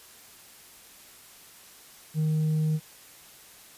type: tone with tanh clipping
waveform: triangle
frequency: 155.56 Hz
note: D#3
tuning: in tune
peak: -23 dBFS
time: 2.14-2.8 s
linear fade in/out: 50 ms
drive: 7 dB
effects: white hiss -51 dBFS RMS until 3.77 s + resampled to 32000 Hz